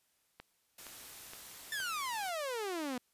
click train, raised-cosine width 0.3 ms, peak -31 dBFS, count 4, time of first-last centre 0.4-1.802 s, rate 2.14 Hz
white noise, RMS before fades -50 dBFS, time 0.78-2.3 s, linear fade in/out 5 ms
sawtooth exponential sweep, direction down, 1800 to 240 Hz, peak -32 dBFS, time 1.72-2.98 s, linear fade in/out 2 ms
effects white hiss -75 dBFS RMS until 3.13 s + resampled to 32000 Hz

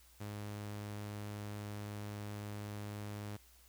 sawtooth tone, 103.83 Hz, G#2, in tune, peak -38 dBFS, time 0.2-3.37 s, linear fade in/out 10 ms, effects added 60 Hz sine -64 dBFS peak until 3.68 s + white hiss -65 dBFS RMS until 3.68 s

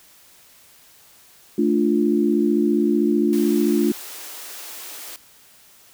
sine chord, D minor, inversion second, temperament equal, 220 / 293.7 / 349.2 Hz, A3 / D4 / F4, 0 / 0 / 0 cents, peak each -20 dBFS, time 1.58-3.92 s, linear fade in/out 5 ms
white high-pass noise, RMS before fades -36 dBFS, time 3.33-5.16 s, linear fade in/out 0 ms, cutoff 270 Hz, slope 96 dB/octave
effects white hiss -51 dBFS RMS until 5.93 s

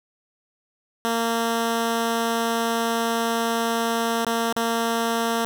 10% pulse tone with dropouts, 230 Hz, A#3, 23 cents flat, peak -13 dBFS, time 1.05-5.45 s, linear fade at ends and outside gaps 0 ms, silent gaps 4.248-4.267 / 4.526-4.564 s, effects none

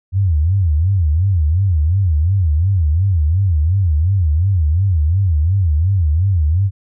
sine tone with vibrato, 86 Hz, F2, 26 cents flat, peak -11 dBFS, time 0.12-6.71 s, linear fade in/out 50 ms, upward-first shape sine, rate 2.8 Hz, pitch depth 260 cents each way, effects none

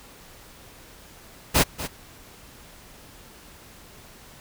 pink noise with echo, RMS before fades -18 dBFS, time 1.54-1.64 s, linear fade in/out 20 ms, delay 240 ms, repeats 1, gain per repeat -13 dB, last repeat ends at 1.88 s, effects pink hiss -48 dBFS RMS until 4.4 s

